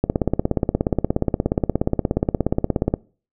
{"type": "click train", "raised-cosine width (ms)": 2, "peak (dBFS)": -4, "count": 50, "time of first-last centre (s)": [0.04, 2.939], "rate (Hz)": 16.9, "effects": ["noise-tail reverb RT60 0.4 s tail -23 dB re dry"]}